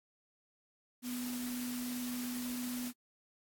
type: tone in noise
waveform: sine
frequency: 246.9 Hz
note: B3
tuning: in tune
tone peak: -37 dBFS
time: 1.02-2.93 s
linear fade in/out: 50 ms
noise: white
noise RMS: -45 dBFS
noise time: 1.02-2.93 s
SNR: +5 dB
effects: AAC 64 kbps